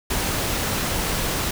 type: noise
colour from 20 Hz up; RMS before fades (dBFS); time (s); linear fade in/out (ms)
pink; -24; 0.1-1.51; 5
effects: none